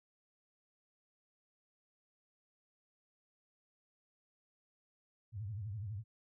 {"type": "tone with vibrato", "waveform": "sine", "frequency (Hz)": 104, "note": "G#2", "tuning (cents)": 3, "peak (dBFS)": -39, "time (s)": [5.32, 6.04], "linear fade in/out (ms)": 50, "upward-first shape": "triangle", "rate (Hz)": 12, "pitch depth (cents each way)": 220, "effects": []}